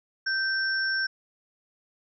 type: tone pair together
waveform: sine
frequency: 1562 / 5445 Hz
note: G6 / F8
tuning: -7 / -45 cents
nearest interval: octave + minor seventh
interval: 2162 cents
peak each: -25 / -31 dBFS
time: 0.26-1.07 s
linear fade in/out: 10 ms
effects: none